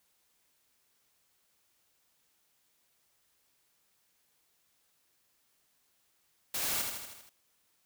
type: noise with echo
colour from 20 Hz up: white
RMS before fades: -34 dBFS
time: 6.54-6.82 s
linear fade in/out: 5 ms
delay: 79 ms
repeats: 6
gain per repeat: -4 dB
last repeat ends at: 7.294 s
effects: white hiss -73 dBFS RMS until 7.85 s